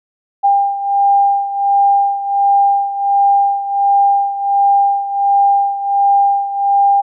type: beating tone pair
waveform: sine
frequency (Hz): 799 / 800.4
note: G5 / G5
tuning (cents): +33 / +36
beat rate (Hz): 1.4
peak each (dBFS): -11 / -16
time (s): 0.43-7.02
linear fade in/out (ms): 20
effects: none